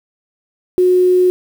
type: tone with quantisation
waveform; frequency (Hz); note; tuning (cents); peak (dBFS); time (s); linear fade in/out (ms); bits
sine; 364.2; F#4; -27; -8; 0.78-1.3; 0; 6
effects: none